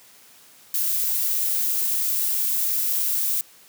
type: noise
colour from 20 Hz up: violet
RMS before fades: -23 dBFS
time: 0.74-3.41 s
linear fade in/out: 2 ms
effects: white hiss -51 dBFS RMS until 3.68 s + high-pass 100 Hz 12 dB/octave